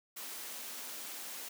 white high-pass noise, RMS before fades -44 dBFS, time 0.16-1.49 s, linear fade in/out 10 ms, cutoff 200 Hz, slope 48 dB/octave, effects none

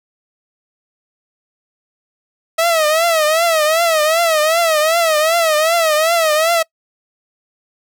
sawtooth tone with vibrato, 643 Hz, E5, 43 cents flat, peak -8 dBFS, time 2.58-6.63 s, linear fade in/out 10 ms, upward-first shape triangle, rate 2.6 Hz, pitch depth 130 cents each way, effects noise-tail reverb RT60 0.1 s tail -25 dB re dry

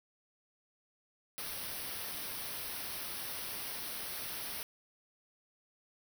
white band-stop noise, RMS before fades -41 dBFS, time 1.38-4.63 s, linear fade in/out 0 ms, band 5900 to 8800 Hz, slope 96 dB/octave, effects none

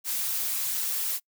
blue noise with flanger, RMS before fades -29 dBFS, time 0.04-1.2 s, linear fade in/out 50 ms, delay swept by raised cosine 0.71 to 5.41 ms, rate 3.9 Hz, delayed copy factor +0.55, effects noise-tail reverb RT60 0.1 s tail -26 dB re dry

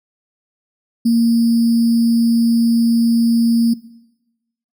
sine tone with sample-and-hold, 231.8 Hz, A#3, 10 cents flat, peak -10 dBFS, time 1.05-3.74 s, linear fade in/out 10 ms, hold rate 4900 Hz, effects noise-tail reverb RT60 1.0 s tail -20 dB re dry

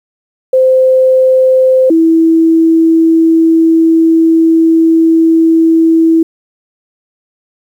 sine tone pair in turn, 519 / 326.3 Hz, C5 / E4, -14 / -18 cents, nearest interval minor sixth, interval 804 cents, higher first, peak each -4 / -4 dBFS, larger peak neither, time 0.53-1.9 / 1.9-6.23 s, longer second, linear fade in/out 5 ms, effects 7-bit

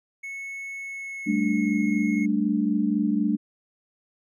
triangle tone with pitch glide, 2200 to 2170 Hz, C#7 to C#7, -14 to -37 cents, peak -31 dBFS, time 0.23-2.26 s, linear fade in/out 10 ms, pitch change -23 cents, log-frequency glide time 0.77-1.79 s
sine chord, G suspended second, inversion none, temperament equal, 196 / 220 / 293.7 Hz, G3 / A3 / D4, 0 / 0 / 0 cents, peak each -26 / -24 / -25 dBFS, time 1.26-3.37 s, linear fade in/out 20 ms
effects none

